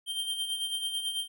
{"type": "tone with tremolo", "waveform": "square", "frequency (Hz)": 3156, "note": "G7", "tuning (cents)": 11, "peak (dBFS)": -29, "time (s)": [0.06, 1.28], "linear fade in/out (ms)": 50, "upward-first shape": "sine", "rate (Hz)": 9.1, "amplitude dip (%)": 55, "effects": []}